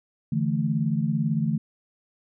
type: chord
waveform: sine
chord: D suspended second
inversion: none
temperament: equal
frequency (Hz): 146.83 / 164.81 / 220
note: D3 / E3 / A3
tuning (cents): 0 / 0 / 0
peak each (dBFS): -26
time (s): 0.32-1.58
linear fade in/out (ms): 5
effects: none